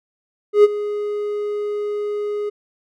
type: tone with ADSR envelope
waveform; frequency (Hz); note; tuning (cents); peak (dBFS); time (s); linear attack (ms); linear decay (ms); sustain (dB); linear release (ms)
triangle; 415.3; G#4; 0; -3; 0.53-2.5; 110; 29; -16; 14
effects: none